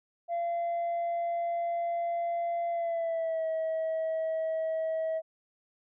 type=tone with pitch glide; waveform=sine; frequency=685 to 642.8 Hz; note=F5 to E5; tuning=-34 to -44 cents; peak=-26 dBFS; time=0.28-5.22 s; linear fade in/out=50 ms; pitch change=-110 cents; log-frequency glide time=2.7-3.46 s; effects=tanh soft clip ceiling -27 dBFS